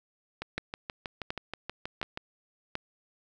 two click trains, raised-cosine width 0.3 ms, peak -16 / -19 dBFS, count 4 / 12, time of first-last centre 0.58-2.754 / 0.42-2.174 s, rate 1.38 / 6.27 Hz, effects none

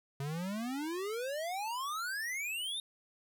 square exponential sweep, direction up, 135.1 to 3729 Hz, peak -36 dBFS, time 0.2-2.8 s, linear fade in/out 2 ms, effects 12-bit

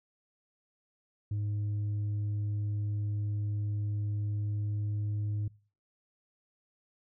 sine tone with pitch glide, 103.83 to 104.43 Hz, G#2 to G#2, 0 to +10 cents, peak -27 dBFS, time 1.31-5.48 s, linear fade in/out 5 ms, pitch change +10 cents, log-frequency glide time 4.16-5.2 s, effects noise-tail reverb RT60 0.4 s tail -24 dB re dry + tanh soft clip ceiling -29 dBFS

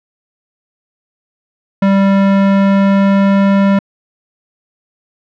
square tone with pitch glide, 196 to 197.25 Hz, G3 to G3, 0 to +11 cents, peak -8 dBFS, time 1.82-3.79 s, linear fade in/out 5 ms, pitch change +11 cents, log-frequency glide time 1.94-3.5 s, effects low-pass 2000 Hz 12 dB/octave

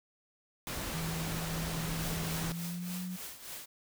pink noise, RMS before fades -38 dBFS, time 0.67-2.52 s, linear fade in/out 0 ms
sine tone with pitch glide, 163.1 to 182.02 Hz, E3 to F#3, -18 to -28 cents, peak -36 dBFS, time 0.92-3.17 s, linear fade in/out 20 ms, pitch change +190 cents, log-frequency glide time 2.35-3 s
white noise with tremolo, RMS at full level -42 dBFS, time 1.99-3.66 s, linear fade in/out 10 ms, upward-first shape triangle, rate 3.4 Hz, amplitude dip 75%
effects none

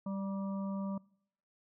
harmonic tone with a mistuned harmonic, 196 Hz, G3, in tune, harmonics 1 / 3 / 5 / 6, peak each -35 / -45 / -49 / -51 dBFS, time 0.06-0.98 s, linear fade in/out 5 ms, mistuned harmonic 5, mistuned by -32 cents, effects noise-tail reverb RT60 0.7 s tail -24 dB re dry

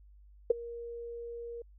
sine tone with ADSR envelope, 470.3 Hz, A#4, 15 cents sharp, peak -17 dBFS, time 0.5-1.62 s, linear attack 6 ms, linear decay 14 ms, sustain -22 dB, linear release 4 ms, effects added 50 Hz sine -54 dBFS peak until 1.78 s

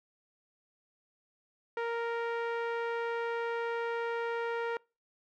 sawtooth tone with low-pass filter, 465.8 Hz, A#4, 1 cent flat, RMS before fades -34 dBFS, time 1.77-4.77 s, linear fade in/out 2 ms, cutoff 1900 Hz, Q 1.1, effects noise-tail reverb RT60 0.3 s tail -26 dB re dry

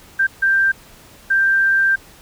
sine tone bursts at uneven times, 1577 Hz, G6, 10 cents sharp, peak -12 dBFS, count 3, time 0.19-0.27 / 0.42-0.72 / 1.3-1.96 s, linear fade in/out 10 ms, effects pink hiss -45 dBFS RMS until 2.21 s

